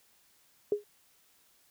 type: tone with exponential decay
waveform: sine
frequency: 413.6 Hz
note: G#4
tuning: 7 cents flat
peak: -21 dBFS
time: 0.72-0.84 s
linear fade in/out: 2 ms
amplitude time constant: 26 ms
effects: white hiss -66 dBFS RMS until 1.7 s